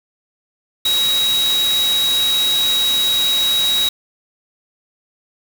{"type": "tone in noise", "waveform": "sine", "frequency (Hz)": 3825, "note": "A#7", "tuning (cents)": 44, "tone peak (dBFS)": -14, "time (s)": [0.85, 3.89], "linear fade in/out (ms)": 5, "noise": "white", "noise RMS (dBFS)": -24, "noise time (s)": [0.85, 3.89], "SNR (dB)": 7, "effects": []}